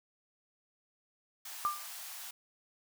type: high-pass noise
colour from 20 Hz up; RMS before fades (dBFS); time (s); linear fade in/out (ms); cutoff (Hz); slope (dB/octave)
white; -45; 1.45-2.31; 5; 630; 96
type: tone with exponential decay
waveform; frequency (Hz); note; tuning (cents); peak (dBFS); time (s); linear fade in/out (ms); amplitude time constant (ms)
sine; 1192; D6; +25; -25; 1.65-1.88; 0; 50
effects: none